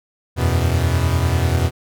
45% pulse chord, E suspended second, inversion none, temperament equal, 82.41 / 92.5 / 123.47 Hz, E2 / F#2 / B2, 0 / 0 / 0 cents, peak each -18 / -21 / -20 dBFS, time 0.36-1.71 s, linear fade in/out 50 ms, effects none

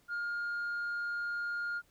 sine tone, 1415 Hz, F6, 22 cents sharp, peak -31 dBFS, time 0.08-1.82 s, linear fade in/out 50 ms, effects tanh soft clip ceiling -32 dBFS + pink hiss -69 dBFS RMS until 1.9 s

